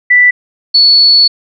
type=tone pair in turn; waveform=sine; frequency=1975.5 / 4423 Hz; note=B6 / C#8; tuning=0 / -5 cents; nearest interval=octave + major second; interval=1395 cents; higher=second; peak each=-3 dBFS; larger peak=neither; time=0.1-0.31 / 0.74-1.28 s; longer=second; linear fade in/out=10 ms; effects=none